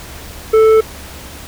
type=tone with tanh clipping; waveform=triangle; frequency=439.9 Hz; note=A4; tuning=in tune; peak=-7 dBFS; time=0.53-0.81 s; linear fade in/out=10 ms; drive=12 dB; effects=added 72 Hz sine -36 dBFS peak until 1.47 s + pink hiss -33 dBFS RMS until 1.47 s